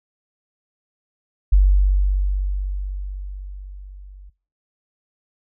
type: tone with level ramp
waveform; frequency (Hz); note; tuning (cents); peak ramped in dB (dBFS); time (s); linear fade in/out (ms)
sine; 48; G1; -36; -8 to -38; 1.52-4.3; 10
effects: noise-tail reverb RT60 0.4 s tail -24 dB re dry